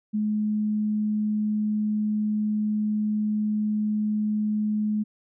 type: tone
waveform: sine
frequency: 212.1 Hz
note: G#3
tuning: 37 cents sharp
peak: -22 dBFS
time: 0.13-5.04 s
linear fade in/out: 20 ms
effects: none